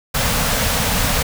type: band-stop noise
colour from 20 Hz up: pink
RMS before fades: -18 dBFS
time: 0.14-1.23 s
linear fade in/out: 10 ms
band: 280 to 440 Hz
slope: 96 dB/octave
effects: none